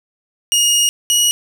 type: tone pair in turn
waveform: 20% pulse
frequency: 2864 / 2907 Hz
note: F7 / F#7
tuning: +43 / -31 cents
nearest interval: unison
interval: 26 cents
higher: second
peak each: -6 dBFS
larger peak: neither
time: 0.52-0.89 / 1.1-1.31 s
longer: first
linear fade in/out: 0 ms
effects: none